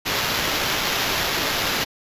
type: noise with sample-and-hold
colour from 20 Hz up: white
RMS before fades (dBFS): -23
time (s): 0.05-1.85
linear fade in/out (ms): 20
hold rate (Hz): 8820
effects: resampled to 32000 Hz